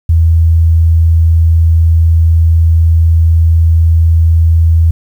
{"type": "tone", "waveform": "sine", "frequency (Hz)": 82, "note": "E2", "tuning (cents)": -9, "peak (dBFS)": -4, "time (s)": [0.09, 4.91], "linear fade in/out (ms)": 5, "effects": ["7-bit"]}